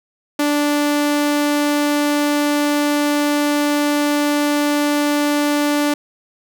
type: tone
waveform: sawtooth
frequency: 292.7 Hz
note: D4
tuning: 6 cents flat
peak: -11 dBFS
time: 0.39-5.94 s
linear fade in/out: 5 ms
effects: none

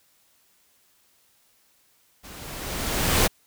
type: noise with level ramp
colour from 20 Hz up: pink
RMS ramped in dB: -43 to -18 dBFS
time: 2.23-3.28 s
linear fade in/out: 20 ms
effects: white hiss -63 dBFS RMS until 3.46 s

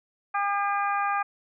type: harmonic tone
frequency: 403 Hz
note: G4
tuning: 48 cents sharp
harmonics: 2 / 3 / 4 / 5 / 6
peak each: -27 / -27 / -32 / -41 / -37 dBFS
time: 0.34-1.23 s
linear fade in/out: 10 ms
effects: none

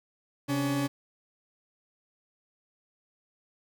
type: tone pair together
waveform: 40% pulse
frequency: 133.7 / 283.3 Hz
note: C3 / C#4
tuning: +38 / +38 cents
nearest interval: octave + minor second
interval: 1300 cents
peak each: -31 / -27 dBFS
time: 0.48-0.88 s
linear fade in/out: 20 ms
effects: 9-bit

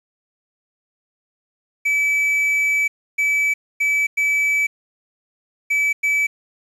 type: tone bursts at uneven times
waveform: triangle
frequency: 2300 Hz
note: D7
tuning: 37 cents flat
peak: -14 dBFS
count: 6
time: 1.85-2.88 / 3.18-3.54 / 3.8-4.07 / 4.17-4.67 / 5.7-5.93 / 6.03-6.27 s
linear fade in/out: 10 ms
effects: resampled to 32000 Hz + 8-bit

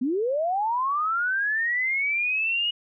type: linear sweep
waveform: sine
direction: up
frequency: 234.6 to 2905 Hz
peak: -22 dBFS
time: 0.01-2.71 s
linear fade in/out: 10 ms
effects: none

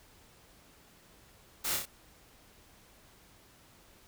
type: noise with echo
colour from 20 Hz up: white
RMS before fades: -34 dBFS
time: 1.64-1.77 s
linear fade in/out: 10 ms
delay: 29 ms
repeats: 3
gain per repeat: -3 dB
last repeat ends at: 1.857 s
effects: pink hiss -60 dBFS RMS until 4.07 s

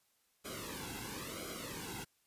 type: noise with flanger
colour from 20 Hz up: pink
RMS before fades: -44 dBFS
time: 0.44-2.05 s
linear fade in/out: 20 ms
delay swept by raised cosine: 1.1 to 1.68 ms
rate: 0.98 Hz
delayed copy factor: -0.95
effects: white hiss -75 dBFS RMS until 2.26 s + resampled to 32000 Hz

